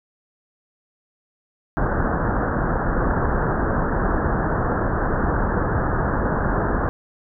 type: low-pass noise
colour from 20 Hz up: pink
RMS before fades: -21 dBFS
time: 1.77-6.89 s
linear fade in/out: 0 ms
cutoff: 1700 Hz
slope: 96 dB/octave
effects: none